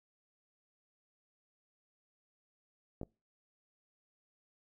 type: clicks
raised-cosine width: 2 ms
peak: -28 dBFS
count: 2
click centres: 3.014 / 3.032 s
effects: noise-tail reverb RT60 0.3 s tail -25 dB re dry